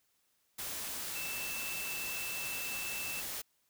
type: tone in noise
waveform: sine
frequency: 2654 Hz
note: E7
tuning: 11 cents sharp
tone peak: -40 dBFS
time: 1.15-3.21 s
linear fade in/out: 10 ms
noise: white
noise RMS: -40 dBFS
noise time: 0.58-3.42 s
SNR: -3 dB
effects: white hiss -75 dBFS RMS until 3.69 s